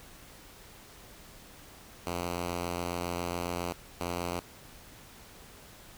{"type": "tone bursts at uneven times", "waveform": "5% pulse", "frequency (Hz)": 87.3, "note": "F2", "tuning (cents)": 0, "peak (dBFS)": -21, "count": 2, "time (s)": [[2.06, 3.73], [4, 4.4]], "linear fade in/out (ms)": 10, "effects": ["pink hiss -52 dBFS RMS until 5.97 s"]}